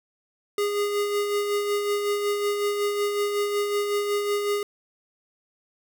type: tone with tremolo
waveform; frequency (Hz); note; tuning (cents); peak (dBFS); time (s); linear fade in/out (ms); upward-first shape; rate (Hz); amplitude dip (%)
square; 410.1; G#4; -22; -22; 0.58-4.63; 2; sine; 5.4; 40
effects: none